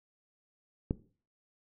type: click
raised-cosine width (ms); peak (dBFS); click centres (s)
3; -16; 0.909
effects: noise-tail reverb RT60 0.4 s tail -17 dB re dry